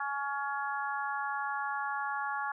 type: harmonic tone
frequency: 280.5 Hz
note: C#4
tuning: 21 cents sharp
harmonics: 3 / 4 / 5 / 6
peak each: -36 / -37 / -38 / -39 dBFS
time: 0-2.52 s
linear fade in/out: 5 ms
effects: none